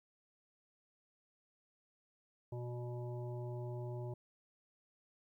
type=harmonic tone with a mistuned harmonic; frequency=122.1 Hz; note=B2; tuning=19 cents flat; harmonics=1 / 3 / 5 / 7 / 8; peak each=-41 / -47 / -51 / -56 / -62 dBFS; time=2.52-4.14 s; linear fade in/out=5 ms; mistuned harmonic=5; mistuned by=-17 cents; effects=13-bit